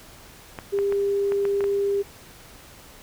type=clicks; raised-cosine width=0.5 ms; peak=-18 dBFS; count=7; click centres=0.588 / 0.788 / 0.924 / 1.321 / 1.453 / 1.607 / 1.641 s
type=tone; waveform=sine; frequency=400 Hz; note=G4; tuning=35 cents sharp; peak=-20 dBFS; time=0.72-2.03 s; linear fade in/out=20 ms
effects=pink hiss -47 dBFS RMS until 3.02 s